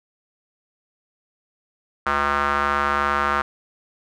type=tone with band-pass filter; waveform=square; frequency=71.4 Hz; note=D2; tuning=48 cents flat; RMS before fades=-21 dBFS; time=2.06-3.42 s; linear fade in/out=5 ms; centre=1300 Hz; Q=3.5; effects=none